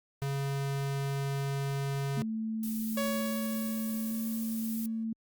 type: tone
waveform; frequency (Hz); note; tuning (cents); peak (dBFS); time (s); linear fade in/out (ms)
square; 138.59; C#3; 0; -31; 0.22-2.22; 0
type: tone with pitch glide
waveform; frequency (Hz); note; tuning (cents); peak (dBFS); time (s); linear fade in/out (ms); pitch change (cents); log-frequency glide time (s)
sine; 221 to 224.1; A3 to A3; +8 to +32; -31; 2.17-5.13; 5; +24; 3.97-4.17
type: noise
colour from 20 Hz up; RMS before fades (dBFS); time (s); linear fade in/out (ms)
violet; -41; 2.63-4.86; 2
type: tone with exponential decay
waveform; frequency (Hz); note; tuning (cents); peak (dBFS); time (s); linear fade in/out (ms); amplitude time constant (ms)
sawtooth; 560; C#5; +18; -26; 2.97-5.04; 5; 450
effects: Opus 48 kbps